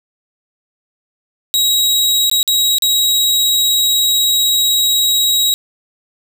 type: tone with dropouts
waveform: sawtooth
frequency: 3829 Hz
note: A#7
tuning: 46 cents sharp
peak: -8 dBFS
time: 1.54-5.54 s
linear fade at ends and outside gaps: 0 ms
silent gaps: 2.298-2.314 / 2.429-2.477 / 2.784-2.822 s
effects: none